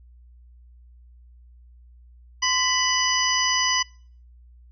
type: harmonic tone with a mistuned harmonic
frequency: 991 Hz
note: B5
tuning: 6 cents sharp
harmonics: 1 / 2 / 3 / 5 / 6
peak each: -26 / -26 / -26 / -26 / -26 dBFS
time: 2.42-3.83 s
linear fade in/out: 10 ms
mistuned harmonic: 1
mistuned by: +66 cents
effects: noise-tail reverb RT60 0.5 s tail -25 dB re dry + added 60 Hz sine -47 dBFS peak until 4.71 s